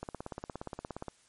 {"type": "click train", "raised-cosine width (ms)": 1, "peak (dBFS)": -24, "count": 19, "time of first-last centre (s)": [0.03, 1.083], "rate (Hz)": 17.1, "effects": ["white hiss -65 dBFS RMS until 1.28 s", "MP3 48 kbps"]}